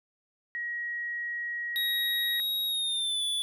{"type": "tone", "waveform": "sine", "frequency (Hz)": 1900, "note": "A#6", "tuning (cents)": 33, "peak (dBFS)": -31, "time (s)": [0.55, 2.4], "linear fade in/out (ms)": 0}
{"type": "tone with pitch glide", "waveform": "square", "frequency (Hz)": [3794, 3459], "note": ["A#7", "A7"], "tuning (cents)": [30, -30], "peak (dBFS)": -28, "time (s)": [1.76, 3.42], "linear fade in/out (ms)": 0, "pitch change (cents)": -160, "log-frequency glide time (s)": [2.66, 3.23]}
{"effects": []}